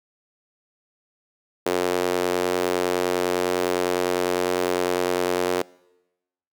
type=tone with high-pass filter; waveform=sawtooth; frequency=89.9 Hz; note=F#2; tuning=49 cents flat; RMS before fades=-23 dBFS; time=1.66-5.62 s; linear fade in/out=5 ms; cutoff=410 Hz; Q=2.4; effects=noise-tail reverb RT60 1.0 s tail -25 dB re dry